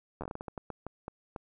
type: slowing click train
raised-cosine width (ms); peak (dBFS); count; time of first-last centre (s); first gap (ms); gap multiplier
1; -24; 14; 0.21-1.362; 11; 1.31
effects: none